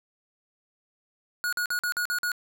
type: tone bursts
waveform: square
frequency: 1450 Hz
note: F#6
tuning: 35 cents flat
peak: -26 dBFS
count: 7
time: 1.44-2.318 s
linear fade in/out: 0 ms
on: 86 ms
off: 46 ms
effects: none